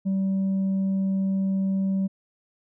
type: tone with tanh clipping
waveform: sine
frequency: 192.7 Hz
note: G3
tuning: 29 cents flat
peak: -22 dBFS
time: 0.05-2.08 s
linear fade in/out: 20 ms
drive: 2 dB
effects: none